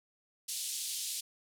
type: band-pass noise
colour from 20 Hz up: white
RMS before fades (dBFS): -38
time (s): 0.48-1.21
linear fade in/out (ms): 10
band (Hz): 3200 to 11000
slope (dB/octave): 24
effects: none